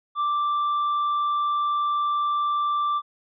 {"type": "tone with hard clipping", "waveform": "triangle", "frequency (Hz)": 1174.7, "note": "D6", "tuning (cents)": 0, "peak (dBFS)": -22, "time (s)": [0.15, 3.02], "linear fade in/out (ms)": 50, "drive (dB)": 6, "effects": ["resampled to 11025 Hz"]}